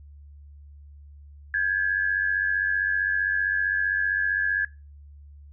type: tone pair together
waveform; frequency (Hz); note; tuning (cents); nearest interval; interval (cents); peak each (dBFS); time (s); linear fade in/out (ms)
sine; 1604.6 / 1700; G6 / G#6; +40 / +40; minor second; 100; -26 / -23; 1.54-4.65; 2
effects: noise-tail reverb RT60 0.3 s tail -22 dB re dry + added 72 Hz sine -44 dBFS peak until 5.52 s